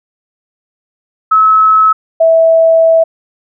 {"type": "tone pair in turn", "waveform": "sine", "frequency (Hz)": [1293, 653.8], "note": ["E6", "E5"], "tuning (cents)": [-34, -14], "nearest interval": "octave", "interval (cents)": 1180, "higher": "first", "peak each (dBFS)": -4, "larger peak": "neither", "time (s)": [[1.31, 1.93], [2.2, 3.04]], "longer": "second", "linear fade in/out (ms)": 10, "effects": []}